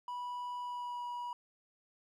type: tone with pitch glide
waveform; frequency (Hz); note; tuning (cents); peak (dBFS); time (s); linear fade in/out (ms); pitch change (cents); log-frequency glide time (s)
triangle; 981 to 969.7; B5 to B5; -12 to -32; -36; 0.08-1.33; 2; -20; 0.6-1.05
effects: none